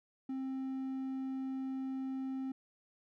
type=tone; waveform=triangle; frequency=264.6 Hz; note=C4; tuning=20 cents sharp; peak=-34 dBFS; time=0.29-2.52 s; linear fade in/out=5 ms; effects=none